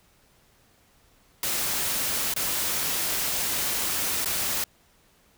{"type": "noise with dropouts", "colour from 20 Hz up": "white", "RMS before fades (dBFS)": -27, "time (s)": [1.43, 4.64], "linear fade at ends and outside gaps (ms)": 2, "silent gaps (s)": [[2.339, 2.362], [4.247, 4.257]], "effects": ["pink hiss -61 dBFS RMS until 5.37 s"]}